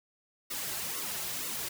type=noise with flanger; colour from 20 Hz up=white; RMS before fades=-36 dBFS; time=0.5-1.69 s; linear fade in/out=10 ms; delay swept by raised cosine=1.2 to 4.2 ms; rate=2.1 Hz; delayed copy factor=-0.8; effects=none